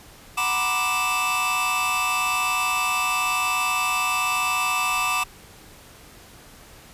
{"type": "tone cluster", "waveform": "45% pulse", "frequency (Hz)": [743, 946, 1007, 1181, 2635], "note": ["F#5", "A#5", "B5", "D6", "E7"], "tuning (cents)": [7, 25, 33, 9, -1], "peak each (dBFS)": [-32, -32, -31, -25, -25], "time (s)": [0.37, 5.24], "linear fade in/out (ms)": 10, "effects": ["pink hiss -47 dBFS RMS until 6.93 s", "resampled to 32000 Hz"]}